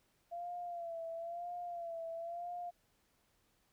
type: tone with vibrato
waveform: sine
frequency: 683 Hz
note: F5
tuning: 39 cents flat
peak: -40 dBFS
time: 0.31-2.71 s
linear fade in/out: 20 ms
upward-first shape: sine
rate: 1 Hz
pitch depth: 59 cents each way
effects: pink hiss -75 dBFS RMS until 3.72 s